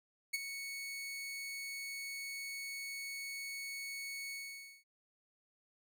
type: tone with ADSR envelope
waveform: sawtooth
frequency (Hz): 2217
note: C#7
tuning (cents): 0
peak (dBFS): -28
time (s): 0.33-4.84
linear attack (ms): 13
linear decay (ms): 26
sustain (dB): -10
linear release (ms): 520
effects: none